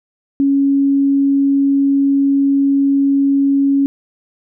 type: tone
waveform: sine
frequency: 277.2 Hz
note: C#4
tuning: in tune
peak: -10 dBFS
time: 0.4-3.86 s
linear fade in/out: 0 ms
effects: none